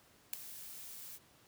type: noise with ADSR envelope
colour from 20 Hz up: blue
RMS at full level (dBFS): -31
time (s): 0.33-1.19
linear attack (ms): 5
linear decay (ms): 3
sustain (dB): -18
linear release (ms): 39
effects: pink hiss -65 dBFS RMS until 1.47 s + high-pass 80 Hz 12 dB/octave